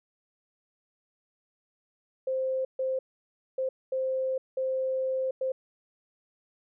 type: tone bursts at uneven times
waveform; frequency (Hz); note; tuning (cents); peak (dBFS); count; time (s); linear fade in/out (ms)
sine; 523.3; C5; 0; -26; 6; 2.27-2.65 / 2.79-2.99 / 3.58-3.69 / 3.92-4.38 / 4.57-5.31 / 5.41-5.52; 5
effects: none